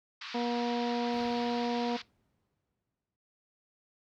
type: band-pass noise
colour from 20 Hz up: white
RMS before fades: -43 dBFS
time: 0.21-2.02 s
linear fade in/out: 5 ms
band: 1000 to 4900 Hz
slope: 48 dB/octave
type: harmonic tone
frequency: 239.2 Hz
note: A#3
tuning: 45 cents sharp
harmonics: 1 / 2 / 3 / 4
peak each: -32 / -35 / -37 / -38 dBFS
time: 0.34-1.97 s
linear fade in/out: 10 ms
type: noise with exponential decay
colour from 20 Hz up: brown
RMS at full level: -46 dBFS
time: 1.13-3.16 s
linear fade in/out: 5 ms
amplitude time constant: 440 ms
effects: noise-tail reverb RT60 0.2 s tail -18 dB re dry + high-pass 100 Hz 12 dB/octave